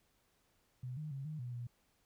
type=tone with pitch steps; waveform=sine; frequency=126 / 153.1 / 136.3 / 154.3 / 122.9 / 120.7 Hz; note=B2 / D#3 / C#3 / D#3 / B2 / B2; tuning=+35 / -28 / -29 / -14 / -8 / -39 cents; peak=-40 dBFS; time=0.83-1.67 s; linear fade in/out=5 ms; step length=140 ms; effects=pink hiss -75 dBFS RMS until 2.05 s